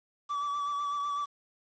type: tone with vibrato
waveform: triangle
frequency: 1153 Hz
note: D6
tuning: 32 cents flat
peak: -28 dBFS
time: 0.29-1.26 s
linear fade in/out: 20 ms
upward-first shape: triangle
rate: 8 Hz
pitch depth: 30 cents each way
effects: resampled to 16000 Hz + 9-bit